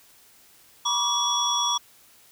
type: tone cluster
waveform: sine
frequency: 965 / 1093 / 1162 / 3381 / 5670 Hz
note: B5 / C#6 / D6 / G#7 / F8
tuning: -40 / -25 / -19 / +30 / +25 cents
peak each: -27 / -32 / -28 / -24 / -27 dBFS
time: 0.85-1.78 s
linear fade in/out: 10 ms
effects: tanh soft clip ceiling -15 dBFS + white hiss -55 dBFS RMS until 2.31 s